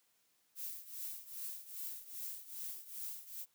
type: noise with tremolo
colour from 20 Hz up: violet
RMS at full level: -42 dBFS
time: 0.55-3.46 s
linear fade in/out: 50 ms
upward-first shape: triangle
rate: 2.5 Hz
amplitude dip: 85%
effects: white hiss -75 dBFS RMS until 3.54 s + high-pass 100 Hz 12 dB/octave

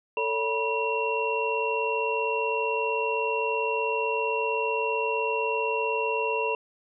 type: tone cluster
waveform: sine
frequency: 446.1 / 566 / 971 / 2734 Hz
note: A4 / C#5 / B5 / F7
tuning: +24 / +36 / -30 / -37 cents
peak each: -28 / -34 / -29 / -30 dBFS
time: 0.17-6.55 s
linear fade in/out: 2 ms
effects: none

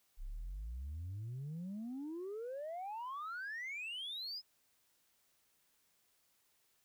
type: exponential sweep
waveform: sine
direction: up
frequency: 30.56 to 5180 Hz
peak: -39 dBFS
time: 0.17-4.42 s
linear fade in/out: 50 ms
effects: tanh soft clip ceiling -39 dBFS + white hiss -75 dBFS RMS until 6.84 s

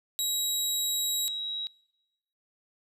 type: tone pair in turn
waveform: 20% pulse / sine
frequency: 3850 / 3850 Hz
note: B7 / B7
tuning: -45 / -45 cents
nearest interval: unison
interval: 0 cents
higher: neither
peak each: -21 / -31 dBFS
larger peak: first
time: 0.19-1.28 / 1.28-1.67 s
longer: first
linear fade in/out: 0 ms
effects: noise-tail reverb RT60 1.0 s tail -25 dB re dry

